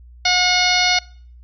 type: harmonic tone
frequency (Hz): 724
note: F#5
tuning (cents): -38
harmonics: 1 / 2 / 3 / 4 / 5 / 6 / 7 / 8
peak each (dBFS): -21 / -24 / -19 / -25 / -23 / -20 / -23 / -25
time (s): 0.25-0.99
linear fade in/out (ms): 5
effects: noise-tail reverb RT60 0.5 s tail -23 dB re dry + added 60 Hz sine -40 dBFS peak until 1.43 s